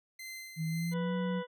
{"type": "tone with tremolo", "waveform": "sawtooth", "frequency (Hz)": 2071, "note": "C7", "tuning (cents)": -18, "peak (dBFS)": -38, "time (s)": [0.19, 0.94], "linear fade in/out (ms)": 5, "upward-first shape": "sine", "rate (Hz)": 2, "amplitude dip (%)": 50}
{"type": "tone with pitch glide", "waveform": "sine", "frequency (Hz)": [160, 181.68], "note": ["D#3", "F#3"], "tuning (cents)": [49, -31], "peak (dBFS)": -31, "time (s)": [0.56, 1.43], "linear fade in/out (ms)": 50, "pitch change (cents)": 220, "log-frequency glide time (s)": [0.68, 1.14]}
{"type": "harmonic tone", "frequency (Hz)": 493.9, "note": "B4", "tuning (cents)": 0, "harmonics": [1, 2, 3, 4, 6, 7], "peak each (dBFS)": [-37, -43, -47, -49, -53, -54], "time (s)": [0.91, 1.47], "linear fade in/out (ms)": 50}
{"effects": []}